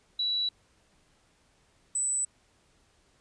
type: tone pair in turn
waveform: sine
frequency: 3928 / 7970 Hz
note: B7 / B8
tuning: -10 / +15 cents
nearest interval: octave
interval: 1225 cents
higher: second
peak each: -26 dBFS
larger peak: neither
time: 0.19-0.49 / 1.95-2.25 s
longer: neither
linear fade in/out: 5 ms
effects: pink hiss -66 dBFS RMS until 3.2 s + resampled to 22050 Hz